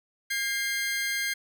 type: tone pair together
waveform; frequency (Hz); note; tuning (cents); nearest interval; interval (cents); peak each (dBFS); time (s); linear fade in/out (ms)
sawtooth; 1617.8 / 2100; G#6 / C7; -46 / +6; perfect fourth; 452; -27 / -26; 0.3-1.34; 10
effects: none